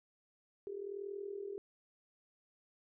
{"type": "tone with amplitude modulation", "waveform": "sine", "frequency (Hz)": 400, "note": "G4", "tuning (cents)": 35, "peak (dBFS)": -37, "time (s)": [0.67, 1.58], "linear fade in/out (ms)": 0, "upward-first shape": "sine", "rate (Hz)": 41, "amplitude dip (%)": 75, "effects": []}